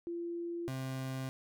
sine / 30% pulse tone pair in turn, 342.2 / 131.78 Hz, F4 / C3, -35 / +13 cents, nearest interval octave + perfect fourth, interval 1652 cents, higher first, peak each -36 / -34 dBFS, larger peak second, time 0.07-0.68 / 0.68-1.29 s, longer neither, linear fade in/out 0 ms, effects none

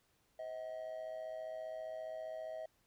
triangle tone with amplitude modulation, 637 Hz, D#5, 41 cents sharp, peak -36 dBFS, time 0.39-2.66 s, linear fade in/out 5 ms, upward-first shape sine, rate 115 Hz, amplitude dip 70%, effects tanh soft clip ceiling -32 dBFS + pink hiss -75 dBFS RMS until 2.86 s

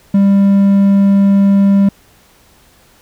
triangle tone, 198.1 Hz, G3, 18 cents sharp, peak -4 dBFS, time 0.14-1.89 s, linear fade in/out 5 ms, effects pink hiss -48 dBFS RMS until 3.01 s

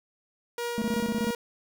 sawtooth tone with tremolo, 475.7 Hz, A#4, 35 cents sharp, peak -25 dBFS, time 0.58-1.35 s, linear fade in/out 2 ms, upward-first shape triangle, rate 3.2 Hz, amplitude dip 40%
triangle tone bursts, 220 Hz, A3, in tune, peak -23 dBFS, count 9, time 0.78-1.306 s, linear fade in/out 0 ms, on 38 ms, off 23 ms
effects none

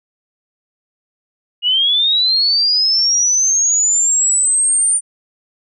sine linear sweep, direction up, 2864 to 9110 Hz, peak -11 dBFS, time 1.62-5.01 s, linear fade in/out 50 ms, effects none

